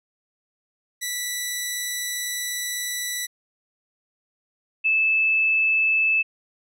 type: tone pair in turn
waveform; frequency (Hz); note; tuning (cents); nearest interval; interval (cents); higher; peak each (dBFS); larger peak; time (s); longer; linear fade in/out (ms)
10% pulse / sine; 1967 / 2621; B6 / E7; -7 / -11; perfect fourth; 496; second; -17; neither; 1.01-3.27 / 4.84-6.23; first; 20
effects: none